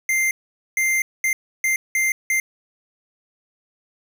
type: tone bursts at uneven times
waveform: square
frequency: 2093 Hz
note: C7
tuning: in tune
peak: -18 dBFS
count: 6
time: 0.09-0.31 / 0.77-1.02 / 1.24-1.33 / 1.64-1.76 / 1.95-2.12 / 2.3-2.4 s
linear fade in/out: 2 ms
effects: 10-bit